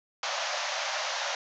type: band-pass noise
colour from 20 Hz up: pink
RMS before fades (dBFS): -32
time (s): 0.23-1.35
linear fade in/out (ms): 2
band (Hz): 550 to 6700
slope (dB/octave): 96
effects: none